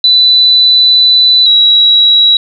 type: tone pair in turn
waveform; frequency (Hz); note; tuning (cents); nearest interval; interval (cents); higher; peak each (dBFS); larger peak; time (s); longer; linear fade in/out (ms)
sine; 3986 / 3879; B7 / B7; +15 / -32; unison; 47; first; -3; neither; 0.04-1.46 / 1.46-2.37; first; 2
effects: none